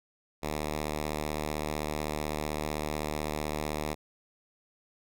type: tone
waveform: 5% pulse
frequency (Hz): 75.8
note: D#2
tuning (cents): -45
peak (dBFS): -20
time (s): 0.42-3.95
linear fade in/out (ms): 20
effects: none